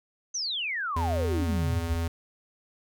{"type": "exponential sweep", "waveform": "sine", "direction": "down", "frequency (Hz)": [6320, 59.9], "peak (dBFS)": -28, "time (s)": [0.34, 1.96], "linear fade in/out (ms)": 10}
{"type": "tone", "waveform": "square", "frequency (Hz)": 83.6, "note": "E2", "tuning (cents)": 25, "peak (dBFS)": -27, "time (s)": [0.96, 2.08], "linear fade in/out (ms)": 5}
{"effects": []}